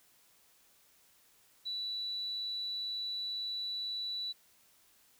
sine tone, 3951 Hz, B7, in tune, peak -35 dBFS, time 1.65-4.33 s, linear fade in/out 20 ms, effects white hiss -66 dBFS RMS until 5.19 s

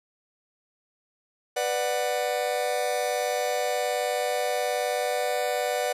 45% pulse chord, B minor, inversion none, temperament just, 493.9 / 592.7 / 740.8 Hz, B4 / D5 / F#5, 0 / +16 / +2 cents, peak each -29 dBFS, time 1.56-5.93 s, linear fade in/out 10 ms, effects resampled to 32000 Hz

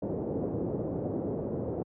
white low-pass noise, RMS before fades -32 dBFS, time 0.02-1.83 s, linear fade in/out 5 ms, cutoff 500 Hz, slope 24 dB/octave, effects high-pass 100 Hz 12 dB/octave

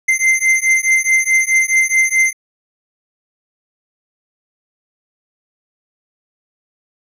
square beating tone pair, 2080 / 2084.7 Hz, C7 / C7, -11 / -7 cents, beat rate 4.7 Hz, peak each -15 dBFS, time 0.08-2.33 s, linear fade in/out 10 ms, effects low-pass 11000 Hz 12 dB/octave

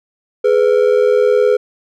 triangle ring-modulated tone, 460 Hz, A#4, 23 cents flat, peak -4 dBFS, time 0.44-1.57 s, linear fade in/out 10 ms, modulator 39.8 Hz, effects none

